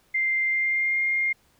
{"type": "tone with pitch glide", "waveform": "sine", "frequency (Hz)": [2093, 2121], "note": ["C7", "C7"], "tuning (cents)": [0, 23], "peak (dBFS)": -21, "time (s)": [0.14, 1.33], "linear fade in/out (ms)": 10, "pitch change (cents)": 23, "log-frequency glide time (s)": [0.47, 1], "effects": ["pink hiss -63 dBFS RMS until 1.59 s"]}